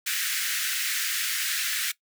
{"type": "high-pass noise", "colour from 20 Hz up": "pink", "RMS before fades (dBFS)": -28, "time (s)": [0.06, 1.92], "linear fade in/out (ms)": 10, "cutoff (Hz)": 1500, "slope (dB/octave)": 48, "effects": ["noise-tail reverb RT60 0.1 s tail -19 dB re dry"]}